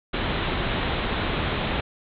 pink low-pass noise, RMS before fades -26 dBFS, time 0.13-1.81 s, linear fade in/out 10 ms, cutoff 3900 Hz, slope 96 dB/octave, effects none

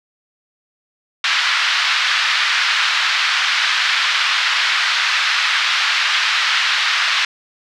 pink band-pass noise, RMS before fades -17 dBFS, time 1.24-7.25 s, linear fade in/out 2 ms, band 1300 to 4500 Hz, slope 24 dB/octave, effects none

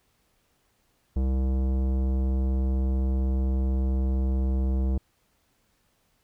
sine tone with tanh clipping, 65.41 Hz, C2, in tune, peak -24 dBFS, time 1.16-4.98 s, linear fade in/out 5 ms, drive 16 dB, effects pink hiss -69 dBFS RMS until 6.23 s

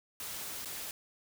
white noise with dropouts, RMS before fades -41 dBFS, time 0.2-0.91 s, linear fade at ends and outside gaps 1 ms, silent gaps 0.649-0.656 s, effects none

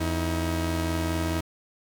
sawtooth tone pair together, 84.5 / 318.6 Hz, E2 / D#4, +43 / +41 cents, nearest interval octave + major seventh, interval 2298 cents, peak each -23 / -25 dBFS, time 0-1.41 s, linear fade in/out 10 ms, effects 9-bit

